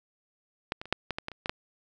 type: clicks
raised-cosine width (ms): 0.3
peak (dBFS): -13 / -22 / -28 / -8 / -15 / -16 / -18 / -27 / -16 / -12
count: 10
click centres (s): 0.721 / 0.815 / 0.856 / 0.926 / 1.107 / 1.185 / 1.284 / 1.317 / 1.459 / 1.495
effects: none